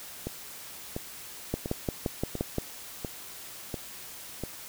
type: two click trains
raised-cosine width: 2 ms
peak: -14 / -19 dBFS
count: 7 / 7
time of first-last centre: 1.54-2.583 / 0.27-4.437 s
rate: 5.75 / 1.44 Hz
effects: white hiss -44 dBFS RMS until 4.68 s